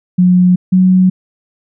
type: tone pair in turn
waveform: sine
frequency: 180.7 / 185.14 Hz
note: F#3 / F#3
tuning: -41 / +1 cents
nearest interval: unison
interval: 42 cents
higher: second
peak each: -5 dBFS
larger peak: neither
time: 0.18-0.56 / 0.72-1.1 s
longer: neither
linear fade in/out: 10 ms
effects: none